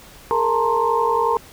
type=tone cluster; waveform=sine; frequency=420 / 462.8 / 876 / 927 / 1054 Hz; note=G#4 / A#4 / A5 / A#5 / C6; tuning=+19 / -13 / -8 / -10 / +12 cents; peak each=-27 / -21 / -26 / -20 / -22 dBFS; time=0.31-1.37 s; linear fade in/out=0 ms; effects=pink hiss -44 dBFS RMS until 1.52 s